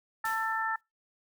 harmonic tone, 444.7 Hz, A4, 18 cents sharp, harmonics 2 / 3 / 4, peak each -33 / -33 / -33 dBFS, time 0.24-0.76 s, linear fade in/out 5 ms
white noise with exponential decay, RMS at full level -41 dBFS, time 0.25-0.81 s, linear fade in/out 2 ms, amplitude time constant 120 ms
effects noise-tail reverb RT60 0.2 s tail -25 dB re dry

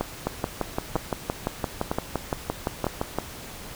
two click trains, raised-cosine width 1 ms, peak -10 / -10 dBFS, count 4 / 18, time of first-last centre 0.01-2.867 / 0.27-3.186 s, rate 1.05 / 5.83 Hz, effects pink hiss -40 dBFS RMS until 3.75 s

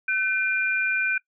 sine tone pair together, 1520.2 / 2400 Hz, F#6 / D7, +46 / +37 cents, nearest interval minor sixth, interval 791 cents, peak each -24 dBFS, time 0.08-1.18 s, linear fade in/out 5 ms, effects noise-tail reverb RT60 0.1 s tail -22 dB re dry

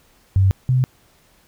sine tone pair in turn, 95.8 / 128.36 Hz, G2 / C3, -39 / -33 cents, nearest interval perfect fourth, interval 506 cents, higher second, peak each -11 / -13 dBFS, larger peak first, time 0.36-0.51 / 0.69-0.84 s, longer neither, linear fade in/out 0 ms, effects pink hiss -56 dBFS RMS until 1.47 s

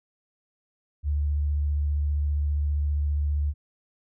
sine tone with vibrato, 73.2 Hz, D2, 5 cents flat, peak -22 dBFS, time 1.03-3.54 s, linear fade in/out 50 ms, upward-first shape triangle, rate 15 Hz, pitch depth 23 cents each way, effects none

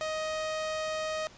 sawtooth tone, 626 Hz, D#5, 10 cents sharp, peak -27 dBFS, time 0.01-1.27 s, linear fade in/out 0 ms, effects pink hiss -53 dBFS RMS until 1.37 s + resampled to 16000 Hz

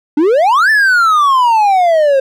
triangle exponential two-way sweep, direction up then down, 282.4 to 1784 to 527 Hz, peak -5 dBFS, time 0.17-2.2 s, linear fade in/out 5 ms, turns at 0.7 s, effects none

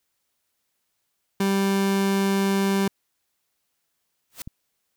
30% pulse tone, 196 Hz, G3, in tune, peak -17 dBFS, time 1.4-2.88 s, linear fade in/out 5 ms
white noise with exponential growth, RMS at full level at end -30 dBFS, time 4.3-4.42 s, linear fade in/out 2 ms, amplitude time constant 24 ms
click, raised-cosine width 5 ms, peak -23 dBFS, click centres 4.475 s
effects white hiss -75 dBFS RMS until 4.96 s

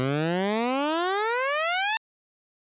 15% pulse exponential sweep, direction up, 126.1 to 905 Hz, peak -17 dBFS, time 0-1.97 s, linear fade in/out 0 ms, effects resampled to 8000 Hz

